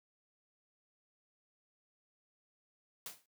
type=noise with exponential decay; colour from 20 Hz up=white; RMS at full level=-41 dBFS; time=3.06-3.26 s; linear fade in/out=2 ms; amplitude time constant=42 ms; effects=noise-tail reverb RT60 0.2 s tail -25 dB re dry + high-pass 100 Hz 12 dB/octave